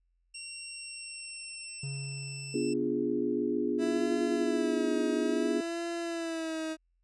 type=tone with pitch glide; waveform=5% pulse; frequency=2742 to 2672 Hz; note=F7 to E7; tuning=-32 to +23 cents; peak=-30 dBFS; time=0.34-2.74 s; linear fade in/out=10 ms; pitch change=-45 cents; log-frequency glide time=0.71-2.43 s
type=tone with exponential decay; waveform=triangle; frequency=138.59 Hz; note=C#3; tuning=in tune; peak=-32 dBFS; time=1.83-5.47 s; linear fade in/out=5 ms; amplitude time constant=790 ms
type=chord; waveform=sine; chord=B diminished seventh; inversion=none; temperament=equal; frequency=246.9 / 293.7 / 349.2 / 415.3 Hz; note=B3 / D4 / F4 / Ab4; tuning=0 / 0 / 0 / 0 cents; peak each=-33 dBFS; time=2.54-5.61 s; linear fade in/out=5 ms
type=tone with vibrato; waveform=30% pulse; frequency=328.2 Hz; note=E4; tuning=8 cents flat; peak=-30 dBFS; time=3.78-6.77 s; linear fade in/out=50 ms; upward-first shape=sine; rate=0.59 Hz; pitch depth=60 cents each way
effects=added 43 Hz sine -70 dBFS peak until 7.03 s + resampled to 22050 Hz